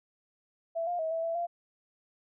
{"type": "tone with pitch steps", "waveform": "sine", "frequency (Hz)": [664, 704, 641, 656, 664, 690], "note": ["E5", "F5", "E5", "E5", "E5", "F5"], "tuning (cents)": [12, 14, -49, -9, 12, -21], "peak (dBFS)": -29, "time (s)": [0.75, 1.47], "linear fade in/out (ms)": 20, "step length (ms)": 120, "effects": []}